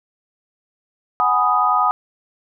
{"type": "chord", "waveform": "sine", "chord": "G# minor seventh", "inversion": "third", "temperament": "equal", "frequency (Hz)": [740, 830.6, 987.8, 1244.5], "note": ["F#5", "G#5", "B5", "D#6"], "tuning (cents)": [0, 0, 0, 0], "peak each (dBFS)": [-21, -21, -22, -16], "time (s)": [1.2, 1.91], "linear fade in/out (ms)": 0, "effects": []}